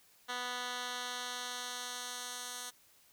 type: tone with band-pass filter sweep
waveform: 10% pulse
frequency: 246.9 Hz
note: B3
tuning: in tune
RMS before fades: -41 dBFS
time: 0.28-2.71 s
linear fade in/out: 20 ms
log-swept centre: 2700 to 7800 Hz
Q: 0.77
effects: white hiss -65 dBFS RMS until 3.12 s